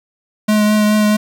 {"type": "tone with vibrato", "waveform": "square", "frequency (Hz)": 211.6, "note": "G#3", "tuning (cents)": 33, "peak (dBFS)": -11, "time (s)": [0.48, 1.17], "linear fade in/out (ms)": 10, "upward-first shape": "triangle", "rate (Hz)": 4.7, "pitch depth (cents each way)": 17, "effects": ["8-bit"]}